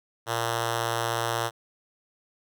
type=tone with notch filter; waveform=5% pulse; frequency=116.3 Hz; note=A#2; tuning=4 cents flat; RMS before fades=-28 dBFS; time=0.26-1.51 s; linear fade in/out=50 ms; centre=240 Hz; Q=0.97; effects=none

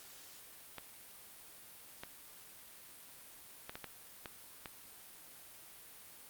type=clicks; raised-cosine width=0.3 ms; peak=-27 dBFS; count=7; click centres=0.783 / 2.035 / 3.695 / 3.755 / 3.843 / 4.258 / 4.658 s; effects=white hiss -55 dBFS RMS until 6.29 s + Opus 48 kbps

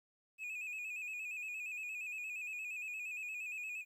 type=tone with vibrato; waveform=triangle; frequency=2517 Hz; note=D#7; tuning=19 cents sharp; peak=-39 dBFS; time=0.38-3.85 s; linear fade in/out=50 ms; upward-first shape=square; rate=8.6 Hz; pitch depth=47 cents each way; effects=12-bit

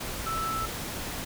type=tone in noise; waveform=sine; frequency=1318.5 Hz; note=E6; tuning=in tune; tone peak=-29 dBFS; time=0.26-0.66 s; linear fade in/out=10 ms; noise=pink; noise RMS=-35 dBFS; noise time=0-1.25 s; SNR=+3 dB; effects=none

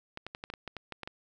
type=clicks; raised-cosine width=0.3 ms; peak=-23 dBFS; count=11; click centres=0.174 / 0.266 / 0.349 / 0.439 / 0.501 / 0.538 / 0.677 / 0.767 / 0.923 / 1.033 / 1.075 s; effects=none

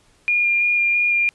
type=tone with vibrato; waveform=sine; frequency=2413 Hz; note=D7; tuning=46 cents sharp; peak=-15 dBFS; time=0.28-1.29 s; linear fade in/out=0 ms; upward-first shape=square; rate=3 Hz; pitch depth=9 cents each way; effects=pink hiss -57 dBFS RMS until 1.34 s + resampled to 24000 Hz

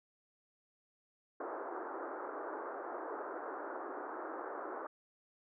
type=band-pass noise; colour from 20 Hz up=pink; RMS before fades=-43 dBFS; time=1.4-4.87 s; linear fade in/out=5 ms; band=310 to 1500 Hz; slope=48 dB/octave; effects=none

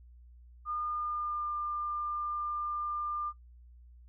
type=tone with pitch glide; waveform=sine; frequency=1214 to 1198 Hz; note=D#6 to D6; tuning=-43 to +34 cents; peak=-32 dBFS; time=0.65-3.33 s; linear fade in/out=50 ms; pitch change=-23 cents; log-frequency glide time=0.86-1.53 s; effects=noise-tail reverb RT60 0.1 s tail -20 dB re dry + added 60 Hz sine -52 dBFS peak until 4.08 s

